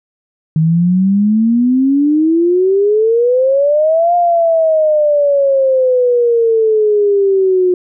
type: exponential two-way sweep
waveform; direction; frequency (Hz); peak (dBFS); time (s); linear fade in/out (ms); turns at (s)
sine; up then down; 155.56 to 706 to 359.3; -8; 0.56-7.74; 2; 4.15
effects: none